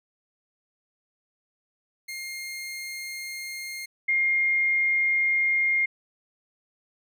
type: tone pair in turn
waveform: sawtooth / sine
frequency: 2125 / 2125 Hz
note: C7 / C7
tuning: +26 / +26 cents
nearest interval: unison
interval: 0 cents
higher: neither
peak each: -30 / -20 dBFS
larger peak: second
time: 2.08-3.86 / 4.08-5.86 s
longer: neither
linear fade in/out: 10 ms
effects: none